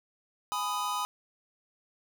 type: chord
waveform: square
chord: G# minor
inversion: none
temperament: just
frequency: 830.6 / 996.7 / 1245.9 Hz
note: G#5 / B5 / D#6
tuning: 0 / +16 / +2 cents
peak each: -38 / -34 / -34 dBFS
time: 0.52-1.05 s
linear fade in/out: 0 ms
effects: none